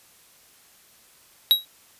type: tone with exponential decay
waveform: square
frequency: 3842 Hz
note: B7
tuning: 48 cents flat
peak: -10 dBFS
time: 1.51-1.65 s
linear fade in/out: 0 ms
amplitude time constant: 30 ms
effects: white hiss -55 dBFS RMS until 1.99 s + resampled to 32000 Hz